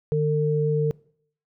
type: tone pair together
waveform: sine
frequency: 150.64 / 451.4 Hz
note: D3 / A4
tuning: +44 / +44 cents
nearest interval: octave + perfect fifth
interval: 1900 cents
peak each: -22 dBFS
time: 0.12-0.91 s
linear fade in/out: 0 ms
effects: noise-tail reverb RT60 0.6 s tail -23 dB re dry